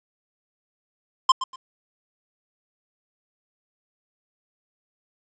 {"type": "tone with echo", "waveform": "square", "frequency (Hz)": 1046, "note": "C6", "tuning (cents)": -1, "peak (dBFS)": -12, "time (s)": [1.29, 1.32], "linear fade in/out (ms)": 5, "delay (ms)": 120, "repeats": 2, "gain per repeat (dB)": -13, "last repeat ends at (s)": 1.56, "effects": ["resampled to 16000 Hz", "9-bit"]}